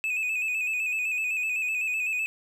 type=tone with vibrato; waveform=triangle; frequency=2549 Hz; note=D#7; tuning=41 cents sharp; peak=-24 dBFS; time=0.04-2.26 s; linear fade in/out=0 ms; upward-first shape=square; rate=7.9 Hz; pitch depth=46 cents each way; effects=none